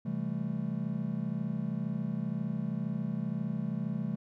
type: chord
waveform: triangle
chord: A minor seventh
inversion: first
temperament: just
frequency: 132 / 165 / 198 / 220 Hz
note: C3 / E3 / G3 / A3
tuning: +16 / +2 / +18 / 0 cents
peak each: -37 / -34 / -35 / -34 dBFS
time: 0.05-4.16 s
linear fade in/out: 10 ms
effects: none

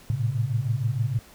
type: tone cluster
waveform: sine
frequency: 109.2 / 115.7 / 135.5 Hz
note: A2 / A#2 / C#3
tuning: -13 / -13 / -39 cents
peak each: -27 dBFS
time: 0.1-1.19 s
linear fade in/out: 0 ms
effects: pink hiss -51 dBFS RMS until 1.34 s

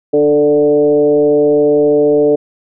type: tone with frequency modulation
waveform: sine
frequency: 442.6 Hz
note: A4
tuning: 10 cents sharp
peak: -7 dBFS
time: 0.13-2.36 s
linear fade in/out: 10 ms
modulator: 147 Hz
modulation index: 0.87
effects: none

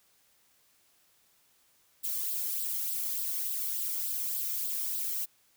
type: noise with flanger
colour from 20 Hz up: violet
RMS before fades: -33 dBFS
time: 2.03-5.26 s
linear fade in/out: 20 ms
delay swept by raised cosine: 0.22 to 0.96 ms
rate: 3.4 Hz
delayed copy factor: +0.5
effects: white hiss -67 dBFS RMS until 5.56 s

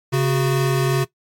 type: tone pair together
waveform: square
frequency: 136.52 / 367.1 Hz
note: C#3 / F#4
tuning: -26 / -14 cents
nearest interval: octave + perfect fourth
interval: 1712 cents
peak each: -18 / -22 dBFS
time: 0.12-1.05 s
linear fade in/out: 20 ms
effects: noise-tail reverb RT60 0.1 s tail -17 dB re dry + MP3 64 kbps

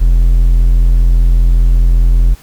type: tone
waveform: triangle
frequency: 42.51 Hz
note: F1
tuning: 46 cents flat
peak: -3 dBFS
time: 0-2.35 s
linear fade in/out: 20 ms
effects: pink hiss -41 dBFS RMS until 2.42 s

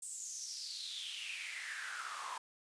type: noise with high-pass filter sweep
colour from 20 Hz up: pink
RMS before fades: -44 dBFS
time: 0.02-2.38 s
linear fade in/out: 5 ms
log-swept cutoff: 8400 to 960 Hz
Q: 6.4
effects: resampled to 22050 Hz

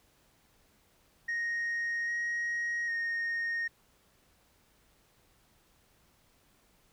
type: tone with pitch steps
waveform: sine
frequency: 1866 / 1884 / 1852 Hz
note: A#6 / A#6 / A#6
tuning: +1 / +18 / -12 cents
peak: -28 dBFS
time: 1.28-3.68 s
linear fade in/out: 10 ms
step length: 800 ms
effects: tanh soft clip ceiling -29 dBFS + pink hiss -67 dBFS RMS until 6.92 s

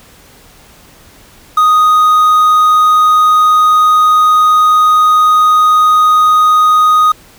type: tone with quantisation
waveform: triangle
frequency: 1244.5 Hz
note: D#6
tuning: in tune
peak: -3 dBFS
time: 1.57-7.12 s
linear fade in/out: 5 ms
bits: 5
effects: pink hiss -41 dBFS RMS until 7.38 s

